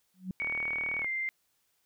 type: tone with exponential growth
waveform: sine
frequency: 185.8 Hz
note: F#3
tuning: 7 cents sharp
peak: -29 dBFS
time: 0.14-0.31 s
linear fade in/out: 2 ms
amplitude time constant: 36 ms
type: tone with pitch glide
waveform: sine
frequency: 2241 to 2091 Hz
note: C#7 to C7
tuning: +18 to -2 cents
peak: -30 dBFS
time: 0.4-1.29 s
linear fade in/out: 0 ms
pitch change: -120 cents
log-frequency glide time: 1-1.07 s
type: click train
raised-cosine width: 0.5 ms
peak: -26 dBFS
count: 25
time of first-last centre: 0.42-1.045 s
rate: 38.4 Hz
effects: white hiss -74 dBFS RMS until 1.85 s